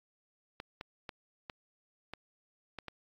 clicks, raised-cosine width 0.3 ms, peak -25 dBFS, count 7, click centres 0.601 / 0.811 / 1.092 / 1.498 / 2.136 / 2.787 / 2.883 s, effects AAC 64 kbps

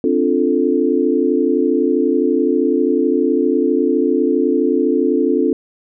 sine chord, D minor seventh, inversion third, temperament equal, 261.6 / 293.7 / 349.2 / 440 Hz, C4 / D4 / F4 / A4, 0 / 0 / 0 / 0 cents, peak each -18 dBFS, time 0.04-5.53 s, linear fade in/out 2 ms, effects none

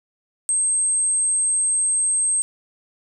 sine tone, 8372 Hz, C9, in tune, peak -17 dBFS, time 0.49-2.42 s, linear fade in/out 0 ms, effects none

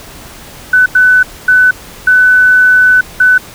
sine tone bursts at uneven times, 1500 Hz, F#6, 23 cents sharp, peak -3 dBFS, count 5, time 0.73-0.86 / 0.95-1.23 / 1.48-1.71 / 2.07-3.01 / 3.2-3.38 s, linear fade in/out 5 ms, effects pink hiss -32 dBFS RMS until 3.54 s

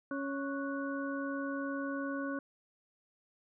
harmonic tone with a mistuned harmonic, 277.2 Hz, C#4, in tune, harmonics 1 / 2 / 4 / 5, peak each -36 / -41 / -44 / -42 dBFS, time 0.11-2.39 s, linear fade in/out 2 ms, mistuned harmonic 5, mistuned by +110 cents, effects none

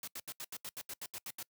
white noise bursts, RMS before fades -43 dBFS, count 12, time 0.03-1.429 s, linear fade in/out 2 ms, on 46 ms, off 77 ms, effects noise-tail reverb RT60 0.1 s tail -24 dB re dry + high-pass 80 Hz 12 dB/octave

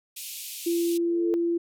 white band-pass noise, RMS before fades -38 dBFS, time 0.16-0.98 s, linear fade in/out 10 ms, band 2400 to 15000 Hz, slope 48 dB/octave
sine tone, 340.5 Hz, F4, 44 cents flat, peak -22 dBFS, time 0.66-1.58 s, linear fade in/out 10 ms
sine tone with exponential growth, 440 Hz, A4, in tune, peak -24 dBFS, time 0.92-1.34 s, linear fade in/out 0 ms, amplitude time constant 91 ms
effects none

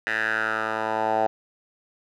10% pulse tone with band-pass filter sweep, 110 Hz, A2, in tune, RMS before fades -25 dBFS, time 0.07-1.27 s, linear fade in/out 0 ms, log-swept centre 1900 to 750 Hz, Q 4.5, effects none

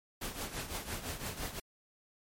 pink noise with tremolo, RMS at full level -37 dBFS, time 0.21-1.6 s, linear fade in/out 10 ms, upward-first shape triangle, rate 5.9 Hz, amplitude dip 75%, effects MP3 64 kbps

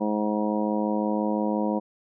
harmonic tone, 105.8 Hz, G#2, 33 cents sharp, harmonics 2 / 3 / 4 / 5 / 6 / 7 / 8 / 9, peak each -26 / -29 / -35 / -30 / -36 / -35 / -43 / -33 dBFS, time 0-1.8 s, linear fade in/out 20 ms, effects none

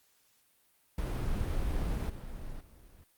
brown noise with level steps, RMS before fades -32 / -42 / -54 dBFS, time 0.98-3.04 s, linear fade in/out 2 ms, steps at 2.09 / 2.6 s, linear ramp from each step 10 ms, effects white hiss -69 dBFS RMS until 3.17 s + Opus 48 kbps

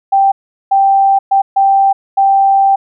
sine tone bursts at uneven times, 784 Hz, G5, in tune, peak -6 dBFS, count 5, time 0.12-0.32 / 0.71-1.19 / 1.31-1.42 / 1.56-1.93 / 2.17-2.76 s, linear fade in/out 10 ms, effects none

